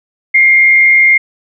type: tone with frequency modulation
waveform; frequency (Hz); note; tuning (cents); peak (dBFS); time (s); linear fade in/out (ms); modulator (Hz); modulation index
sine; 2121; C7; +23; -4; 0.34-1.18; 10; 122; 0.33
effects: none